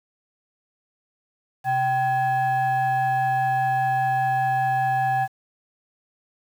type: tone with frequency modulation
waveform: sine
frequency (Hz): 775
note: G5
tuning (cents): -20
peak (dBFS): -18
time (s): 1.64-5.28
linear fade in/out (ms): 50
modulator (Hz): 905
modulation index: 0.61
effects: tanh soft clip ceiling -15 dBFS + 8-bit